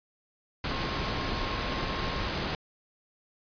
sine tone in noise, 1072 Hz, C6, 42 cents sharp, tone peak -39 dBFS, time 0.71-2.27 s, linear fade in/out 2 ms, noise pink, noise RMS -31 dBFS, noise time 0.64-2.55 s, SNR -11 dB, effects resampled to 11025 Hz

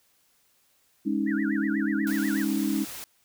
sine chord, Ab suspended fourth, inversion none, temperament equal with one note detuned, 207.7 / 277.2 / 314.6 Hz, Ab3 / Db4 / Eb4, 0 / 0 / +19 cents, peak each -28 dBFS, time 1.05-2.85 s, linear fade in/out 20 ms
sine tone with vibrato, 1670 Hz, G#6, 9 cents sharp, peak -33 dBFS, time 1.26-2.45 s, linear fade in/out 20 ms, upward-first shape sine, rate 8.2 Hz, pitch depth 290 cents each way
white noise, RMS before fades -39 dBFS, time 2.07-3.04 s, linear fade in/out 0 ms
effects white hiss -66 dBFS RMS until 3.24 s

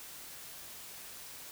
silence, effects white hiss -48 dBFS RMS until 1.51 s

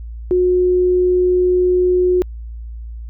sine tone, 362.4 Hz, F#4, 36 cents flat, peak -11 dBFS, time 0.31-2.22 s, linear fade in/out 0 ms, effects added 57 Hz sine -27 dBFS peak until 3.09 s

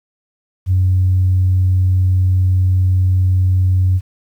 sine tone, 92.5 Hz, F#2, in tune, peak -9 dBFS, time 0.66-4.01 s, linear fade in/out 50 ms, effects tanh soft clip ceiling -6 dBFS + 8-bit

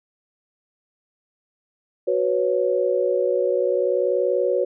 sine chord, F# suspended fourth, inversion none, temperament equal, 370 / 493.9 / 554.4 Hz, F#4 / B4 / C#5, 0 / 0 / 0 cents, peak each -23 / -22 / -22 dBFS, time 2.07-4.65 s, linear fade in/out 10 ms, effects none

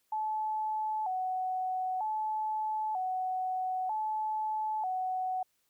sine tone with vibrato, 802 Hz, G5, 39 cents sharp, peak -30 dBFS, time 0.12-5.43 s, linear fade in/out 5 ms, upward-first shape square, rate 0.53 Hz, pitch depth 130 cents each way, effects white hiss -75 dBFS RMS until 5.69 s

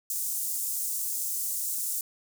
pink high-pass noise, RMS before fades -31 dBFS, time 0.1-2.01 s, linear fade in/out 2 ms, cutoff 7400 Hz, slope 24 dB/octave, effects none

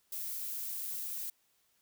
violet noise, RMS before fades -39 dBFS, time 0.12-1.3 s, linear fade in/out 5 ms, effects white hiss -73 dBFS RMS until 1.81 s

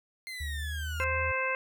30% pulse linear sweep, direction down, 2100 to 1354 Hz, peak -35 dBFS, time 0.27-1.04 s, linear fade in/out 0 ms
sine tone with pitch glide, 73.42 to 81.94 Hz, D2 to E2, 0 to -10 cents, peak -33 dBFS, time 0.4-1.32 s, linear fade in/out 10 ms, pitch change +190 cents, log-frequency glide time 0.59-1.19 s
harmonic tone, 523.3 Hz, C5, in tune, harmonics 1 / 2 / 3 / 4 / 5, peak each -34 / -34 / -34 / -34 / -34 dBFS, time 1-1.55 s, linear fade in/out 0 ms
effects none

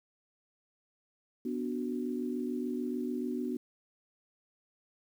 sine chord, B minor, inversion none, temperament equal, 246.9 / 293.7 / 370 Hz, B3 / D4 / F#4, 0 / 0 / 0 cents, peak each -34 / -38 / -38 dBFS, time 1.45-3.57 s, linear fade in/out 5 ms, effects 10-bit

